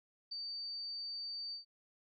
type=tone with ADSR envelope; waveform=sine; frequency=4606 Hz; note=D8; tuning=34 cents flat; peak=-38 dBFS; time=0.31-1.65 s; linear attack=12 ms; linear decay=6 ms; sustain=-2 dB; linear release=120 ms; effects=none